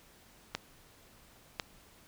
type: clicks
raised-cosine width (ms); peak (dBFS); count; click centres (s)
0.2; -15; 2; 0.55 / 1.598
effects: pink hiss -60 dBFS RMS until 2.07 s